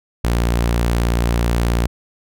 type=tone; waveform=sawtooth; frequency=58.5 Hz; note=A#1; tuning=7 cents sharp; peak=-11 dBFS; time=0.24-1.87 s; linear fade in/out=5 ms; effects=none